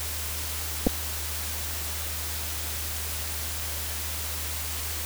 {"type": "clicks", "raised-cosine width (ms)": 2, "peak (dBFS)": -8, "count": 2, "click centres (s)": [0.867, 0.871], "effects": ["added 77 Hz sine -35 dBFS peak until 5.05 s", "white hiss -33 dBFS RMS until 5.05 s"]}